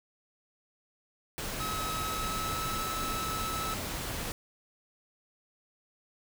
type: noise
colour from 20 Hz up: pink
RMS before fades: -36 dBFS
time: 1.38-4.32 s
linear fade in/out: 0 ms
type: tone with pitch glide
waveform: 45% pulse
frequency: 1287 to 1303.5 Hz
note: E6 to E6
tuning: -42 to -20 cents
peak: -34 dBFS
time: 1.6-3.74 s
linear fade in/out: 2 ms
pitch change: +22 cents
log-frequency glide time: 2.02-2.59 s
effects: none